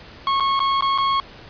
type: tone with dropouts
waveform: 45% pulse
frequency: 1095 Hz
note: C#6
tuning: 22 cents flat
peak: -17 dBFS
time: 0.27-1.2 s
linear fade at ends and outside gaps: 1 ms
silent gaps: 0.399-0.405 / 0.593-0.602 / 0.809-0.823 / 0.978-0.984 s
effects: pink hiss -42 dBFS RMS until 1.49 s + resampled to 11025 Hz